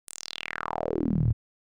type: tone with band-pass filter sweep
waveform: sawtooth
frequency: 40.09 Hz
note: E1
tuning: 47 cents flat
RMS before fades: -29 dBFS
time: 0.07-1.33 s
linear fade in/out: 10 ms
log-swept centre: 10000 to 96 Hz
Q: 4.8
effects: none